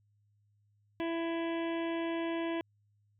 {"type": "harmonic tone", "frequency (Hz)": 332.7, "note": "E4", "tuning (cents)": 16, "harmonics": [1, 2, 3, 5, 6, 7, 8, 9, 10], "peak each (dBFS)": [-33, -39, -43, -47, -49, -50, -51, -52, -53], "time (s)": [1, 2.61], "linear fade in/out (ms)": 0, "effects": ["added 103 Hz sine -68 dBFS peak until 3.19 s"]}